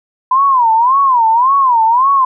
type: tone with vibrato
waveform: sine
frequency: 995 Hz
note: B5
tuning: 13 cents sharp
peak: -7 dBFS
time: 0.31-2.25 s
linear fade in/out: 5 ms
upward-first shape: sine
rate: 1.8 Hz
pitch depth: 200 cents each way
effects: none